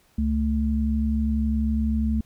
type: tone pair together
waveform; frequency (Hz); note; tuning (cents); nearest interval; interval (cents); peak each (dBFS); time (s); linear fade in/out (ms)
sine; 69.3 / 220; C#2 / A3; 0 / 0; octave + minor sixth; 2000; -23; 0.18-2.21; 5
effects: pink hiss -61 dBFS RMS until 2.25 s